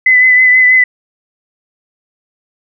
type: tone with vibrato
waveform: sine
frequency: 2014 Hz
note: B6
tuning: 33 cents sharp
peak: -4 dBFS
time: 0.06-0.84 s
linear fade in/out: 5 ms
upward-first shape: triangle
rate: 6.2 Hz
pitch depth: 29 cents each way
effects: none